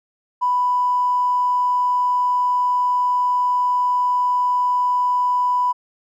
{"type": "tone with tanh clipping", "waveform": "triangle", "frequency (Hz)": 990, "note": "B5", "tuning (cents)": 4, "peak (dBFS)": -15, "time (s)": [0.41, 5.73], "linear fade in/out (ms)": 20, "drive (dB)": 2, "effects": []}